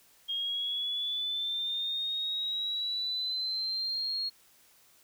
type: linear sweep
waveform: sine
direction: up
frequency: 3239 to 4301 Hz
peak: -30 dBFS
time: 0.28-4.3 s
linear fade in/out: 20 ms
effects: white hiss -62 dBFS RMS until 5.03 s